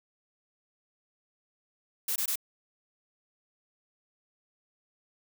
blue noise bursts, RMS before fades -30 dBFS, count 3, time 2.08-2.357 s, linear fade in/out 5 ms, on 79 ms, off 20 ms, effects none

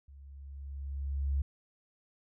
sine tone with level ramp, 69.3 Hz, C#2, in tune, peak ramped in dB -50 to -26 dBFS, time 0.08-1.42 s, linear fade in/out 5 ms, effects none

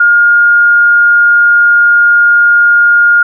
sine tone, 1419 Hz, F6, 27 cents sharp, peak -3 dBFS, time 0-3.23 s, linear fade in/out 5 ms, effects none

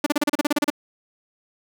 sawtooth tone bursts, 293.7 Hz, D4, in tune, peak -13 dBFS, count 12, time 0.04-0.702 s, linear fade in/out 5 ms, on 24 ms, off 34 ms, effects none

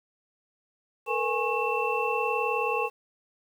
sine tone cluster, 446.7 / 485.8 / 831 / 1090 / 2679 Hz, A4 / B4 / G#5 / C#6 / E7, +26 / -29 / +1 / -29 / +27 cents, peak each -31 dBFS, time 1.06-2.9 s, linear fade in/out 50 ms, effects 9-bit

